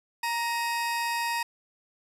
30% pulse tone pair together, 936 / 2541 Hz, A#5 / D#7, +7 / +36 cents, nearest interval octave + perfect fourth, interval 1729 cents, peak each -25 / -32 dBFS, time 0.23-1.43 s, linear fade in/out 5 ms, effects resampled to 32000 Hz + 9-bit

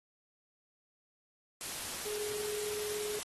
sine tone in noise, 420 Hz, G#4, 19 cents sharp, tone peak -37 dBFS, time 2.06-3.19 s, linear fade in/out 0 ms, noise white, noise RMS -40 dBFS, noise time 1.61-3.23 s, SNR 0 dB, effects AAC 32 kbps

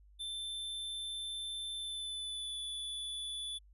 square tone with pitch glide, 3545 to 3462 Hz, A7 to A7, +12 to -29 cents, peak -39 dBFS, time 0.19-3.59 s, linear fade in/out 20 ms, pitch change -41 cents, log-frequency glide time 1.75-2.58 s, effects added 50 Hz sine -58 dBFS peak until 3.73 s + resampled to 32000 Hz

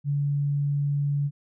sine tone, 143.2 Hz, D3, 43 cents flat, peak -22 dBFS, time 0.04-1.31 s, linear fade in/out 50 ms, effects none

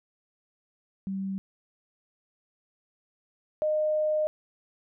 sine tone pair in turn, 193.3 / 613.7 Hz, G3 / D#5, -24 / -24 cents, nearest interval octave + minor sixth, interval 2000 cents, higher second, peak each -29 / -23 dBFS, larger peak second, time 1.07-1.38 / 3.62-4.27 s, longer second, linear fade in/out 0 ms, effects none

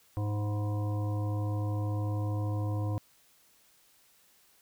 harmonic tone with a mistuned harmonic, 103.83 Hz, G#2, in tune, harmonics 1 / 3 / 5 / 7 / 9 / 10, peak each -29 / -39 / -43 / -46 / -48 / -49 dBFS, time 0.17-2.98 s, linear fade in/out 0 ms, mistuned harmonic 9, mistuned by +56 cents, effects white hiss -64 dBFS RMS until 4.61 s

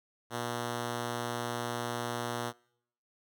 5% pulse tone, 120 Hz, B2, 49 cents flat, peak -22 dBFS, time 0.3-2.53 s, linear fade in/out 50 ms, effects noise-tail reverb RT60 0.7 s tail -24 dB re dry

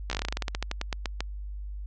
slowing click train, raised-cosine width 0.2 ms, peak -12 dBFS, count 20, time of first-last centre 0.1-1.206 s, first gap 14 ms, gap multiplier 1.14, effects added 50 Hz sine -34 dBFS peak until 1.86 s + low-pass 7000 Hz 12 dB/octave

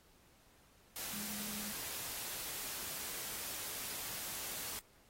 sine tone in noise, 209.1 Hz, G#3, 12 cents sharp, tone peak -47 dBFS, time 1.13-1.72 s, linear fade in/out 0 ms, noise white, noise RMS -43 dBFS, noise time 0.96-4.79 s, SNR -7 dB, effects pink hiss -67 dBFS RMS until 5.09 s + AAC 48 kbps

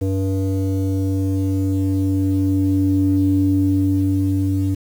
square tone with low-pass filter sweep, 96.1 Hz, G2, 34 cents flat, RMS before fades -18 dBFS, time 0.01-4.75 s, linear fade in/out 10 ms, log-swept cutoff 410 to 250 Hz, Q 5.1, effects 7-bit

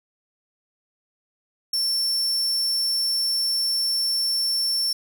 40% pulse tone, 5420 Hz, E8, 47 cents sharp, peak -20 dBFS, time 1.73-4.93 s, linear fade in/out 5 ms, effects 8-bit

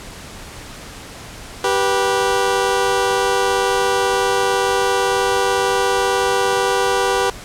20% pulse tone pair together, 391 / 489 Hz, G4 / B4, -4 / -17 cents, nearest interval major third, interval 387 cents, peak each -13 dBFS, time 1.64-7.3 s, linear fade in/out 2 ms, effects pink hiss -35 dBFS RMS until 7.44 s + low-pass 10000 Hz 12 dB/octave

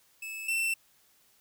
45% pulse tone pair in turn, 2612 / 2684 Hz, E7 / E7, -17 / +31 cents, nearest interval unison, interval 48 cents, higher second, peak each -37 / -27 dBFS, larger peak second, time 0.22-0.48 / 0.48-0.74 s, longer neither, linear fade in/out 5 ms, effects white hiss -65 dBFS RMS until 1.4 s

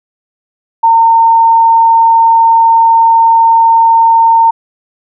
sine tone, 912 Hz, A#5, 38 cents flat, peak -3 dBFS, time 0.83-4.51 s, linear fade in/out 10 ms, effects none

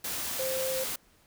sine tone in noise, 523.3 Hz, C5, in tune, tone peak -30 dBFS, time 0.39-0.84 s, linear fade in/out 5 ms, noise white, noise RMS -34 dBFS, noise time 0.04-0.96 s, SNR +1 dB, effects pink hiss -63 dBFS RMS until 1.26 s

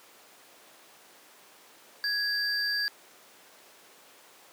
triangle tone pair together, 1661.2 / 4696 Hz, G#6 / D8, 0 / -1 cents, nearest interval octave + tritone, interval 1799 cents, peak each -28 dBFS, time 2.04-2.88 s, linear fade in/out 0 ms, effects pink hiss -54 dBFS RMS until 4.52 s + high-pass 400 Hz 12 dB/octave

